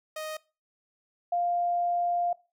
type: tone pair in turn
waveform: sawtooth / sine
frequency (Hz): 622.3 / 699.7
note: D#5 / F5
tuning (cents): 0 / +3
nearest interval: major second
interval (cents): 203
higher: second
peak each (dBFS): -30 / -24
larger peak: second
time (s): 0.16-0.37 / 1.32-2.33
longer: second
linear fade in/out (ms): 5
effects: noise-tail reverb RT60 0.3 s tail -21 dB re dry